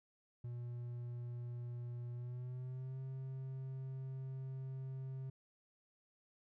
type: tone with pitch glide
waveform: triangle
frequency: 120.7 to 132.39 Hz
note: B2 to C3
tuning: -39 to +21 cents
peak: -40 dBFS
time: 0.44-5.3 s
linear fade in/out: 5 ms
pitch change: +160 cents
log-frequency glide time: 2.13-3 s
effects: none

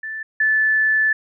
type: tone pair in turn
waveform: sine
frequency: 1760 / 1744.8 Hz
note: A6 / A6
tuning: 0 / -15 cents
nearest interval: unison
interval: 15 cents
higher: first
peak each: -26 / -14 dBFS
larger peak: second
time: 0.03-0.23 / 0.4-1.13 s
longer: second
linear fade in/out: 5 ms
effects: none

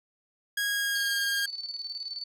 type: tone with pitch glide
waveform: sawtooth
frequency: 1644 to 1618.6 Hz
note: G#6 to G#6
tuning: -18 to -45 cents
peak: -23 dBFS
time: 0.57-1.46 s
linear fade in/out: 5 ms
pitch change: -27 cents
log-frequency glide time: 0.68-1.16 s
type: tone with tremolo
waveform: sine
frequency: 4498 Hz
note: C#8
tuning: 24 cents sharp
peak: -32 dBFS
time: 0.95-2.24 s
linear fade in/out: 5 ms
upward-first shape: square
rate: 19 Hz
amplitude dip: 60%
effects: none

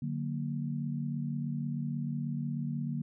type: chord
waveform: sine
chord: D augmented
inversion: none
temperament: equal with one note detuned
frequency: 146.83 / 183.3 / 233.1 Hz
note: D3 / F#3 / A#3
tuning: 0 / -16 / 0 cents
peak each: -34 / -40 / -36 dBFS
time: 0.02-3.02 s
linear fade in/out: 5 ms
effects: none

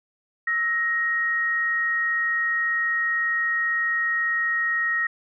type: tone pair together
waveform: sine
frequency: 1313 / 1878.1 Hz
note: E6 / A#6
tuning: -7 / +12 cents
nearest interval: tritone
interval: 619 cents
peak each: -31 / -21 dBFS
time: 0.47-5.07 s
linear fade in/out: 5 ms
effects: none

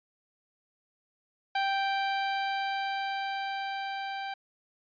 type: tone with level ramp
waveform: sawtooth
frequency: 784 Hz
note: G5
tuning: in tune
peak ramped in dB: -22 to -30 dBFS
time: 1.55-4.34 s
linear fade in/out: 5 ms
effects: resampled to 11025 Hz

